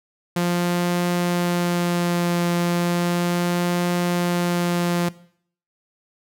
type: tone with vibrato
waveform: sawtooth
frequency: 174.61 Hz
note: F3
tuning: in tune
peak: -15 dBFS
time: 0.36-5.09 s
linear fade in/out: 5 ms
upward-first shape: triangle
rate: 0.35 Hz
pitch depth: 14 cents each way
effects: noise-tail reverb RT60 0.6 s tail -19 dB re dry